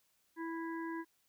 harmonic tone, 329.6 Hz, E4, in tune, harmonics 1 / 3 / 5 / 6, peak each -39 / -45 / -48 / -54 dBFS, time 0.36-1.05 s, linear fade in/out 50 ms, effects white hiss -75 dBFS RMS until 1.28 s

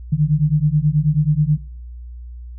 sine beating tone pair, 146.3 / 155.6 Hz, D3 / D#3, -6 / 0 cents, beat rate 9.3 Hz, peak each -16 dBFS, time 0.12-1.58 s, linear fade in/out 10 ms, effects noise-tail reverb RT60 0.5 s tail -21 dB re dry + added 60 Hz sine -31 dBFS peak until 2.58 s

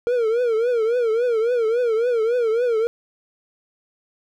triangle tone with vibrato, 466.2 Hz, A#4, in tune, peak -15 dBFS, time 0.07-2.87 s, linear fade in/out 0 ms, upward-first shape triangle, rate 3.6 Hz, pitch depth 140 cents each way, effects none

